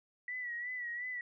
sine tone with vibrato, 1948 Hz, B6, 24 cents flat, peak -37 dBFS, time 0.28-1.21 s, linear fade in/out 2 ms, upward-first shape sine, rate 2.8 Hz, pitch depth 57 cents each way, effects none

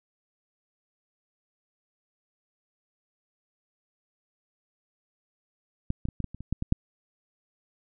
clicks, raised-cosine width 5 ms, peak -14 / -17 / -20 / -18 / -20 / -27 / -26 / -14 / -17 / -8 dBFS, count 10, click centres 5.904 / 6.054 / 6.087 / 6.203 / 6.243 / 6.346 / 6.406 / 6.526 / 6.624 / 6.724 s, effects none

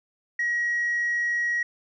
sine tone, 1903 Hz, A#6, 35 cents sharp, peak -21 dBFS, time 0.39-1.63 s, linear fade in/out 5 ms, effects tanh soft clip ceiling -20 dBFS

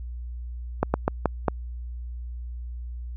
slowing click train, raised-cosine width 1 ms, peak -6 dBFS, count 5, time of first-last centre 0.83-1.482 s, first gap 110 ms, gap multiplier 1.27, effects added 60 Hz sine -32 dBFS peak until 3.16 s

